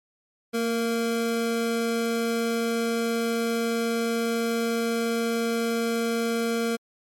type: tone pair together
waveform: square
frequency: 229.3 / 464.5 Hz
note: A#3 / A#4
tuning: -28 / -6 cents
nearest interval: octave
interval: 1222 cents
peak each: -27 / -27 dBFS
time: 0.53-6.77 s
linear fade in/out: 20 ms
effects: MP3 64 kbps